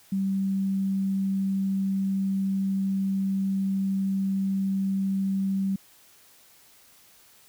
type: tone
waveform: sine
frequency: 193.8 Hz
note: G3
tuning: 20 cents flat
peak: -23 dBFS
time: 0.12-5.76 s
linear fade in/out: 5 ms
effects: white hiss -56 dBFS RMS until 7.48 s